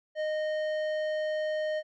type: tone with tanh clipping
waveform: sine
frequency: 617 Hz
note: D#5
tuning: 15 cents flat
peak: -30 dBFS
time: 0.15-1.83 s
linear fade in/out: 50 ms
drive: 12 dB
effects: none